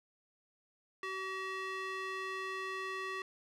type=tone with band-pass filter; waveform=square; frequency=380.5 Hz; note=F#4; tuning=48 cents sharp; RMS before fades=-40 dBFS; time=1.03-3.22 s; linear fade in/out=2 ms; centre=1800 Hz; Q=1.3; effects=none